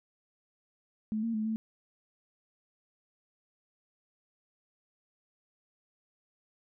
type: tone with pitch steps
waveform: sine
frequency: 216.4 / 229 / 216.4 / 221 Hz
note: A3 / A#3 / A3 / A3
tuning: -29 / -31 / -29 / +8 cents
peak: -29 dBFS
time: 1.12-1.56 s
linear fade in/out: 0 ms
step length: 110 ms
effects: none